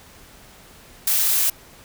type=noise; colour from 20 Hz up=blue; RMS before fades=-19 dBFS; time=1.07-1.5 s; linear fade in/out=5 ms; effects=pink hiss -47 dBFS RMS until 1.84 s